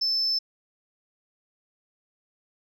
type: tone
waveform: sine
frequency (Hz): 5274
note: E8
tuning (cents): 0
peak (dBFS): -21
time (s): 0.01-0.39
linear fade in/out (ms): 10
effects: tanh soft clip ceiling -19 dBFS